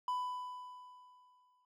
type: tone with exponential decay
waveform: triangle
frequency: 997 Hz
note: B5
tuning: 16 cents sharp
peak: -30 dBFS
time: 0.08-1.65 s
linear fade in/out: 2 ms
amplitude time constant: 340 ms
effects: none